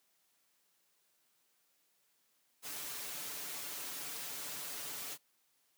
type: noise with comb filter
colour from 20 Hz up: white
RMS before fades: -43 dBFS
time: 2.62-5.18 s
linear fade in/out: 50 ms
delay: 6.9 ms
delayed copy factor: +0.65
effects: white hiss -75 dBFS RMS until 5.77 s + high-pass 150 Hz 12 dB/octave